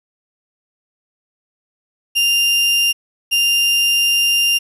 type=tone pair in turn; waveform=35% pulse; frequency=2794 / 2794 Hz; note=F7 / F7; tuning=0 / 0 cents; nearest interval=unison; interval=0 cents; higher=neither; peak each=-11 dBFS; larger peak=neither; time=2.15-2.93 / 3.31-4.59 s; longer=second; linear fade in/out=20 ms; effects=resampled to 32000 Hz + 8-bit